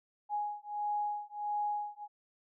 sine beating tone pair, 830.6 / 832.1 Hz, G#5 / G#5, 0 / +3 cents, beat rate 1.5 Hz, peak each -36 / -36 dBFS, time 0.29-2.08 s, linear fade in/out 50 ms, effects none

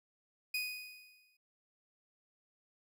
30% pulse tone with exponential decay, 2489 Hz, D#7, in tune, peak -30 dBFS, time 0.54-1.37 s, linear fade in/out 5 ms, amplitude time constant 180 ms, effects none

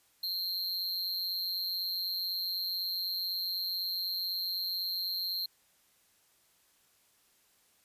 square tone with amplitude modulation, 4186 Hz, C8, in tune, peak -29 dBFS, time 0.23-5.46 s, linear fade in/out 5 ms, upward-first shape sine, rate 184 Hz, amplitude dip 80%, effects white hiss -68 dBFS RMS until 7.84 s + resampled to 32000 Hz

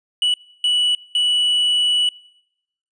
triangle tone bursts at uneven times, 2950 Hz, F#7, 6 cents flat, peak -13 dBFS, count 3, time 0.22-0.34 / 0.64-0.95 / 1.15-2.09 s, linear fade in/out 2 ms, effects noise-tail reverb RT60 0.9 s tail -25 dB re dry + resampled to 22050 Hz

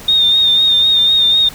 sine tone with vibrato, 3668 Hz, A#7, 29 cents flat, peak -8 dBFS, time 0.08-1.49 s, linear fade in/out 5 ms, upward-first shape sine, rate 4 Hz, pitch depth 35 cents each way, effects pink hiss -34 dBFS RMS until 1.54 s

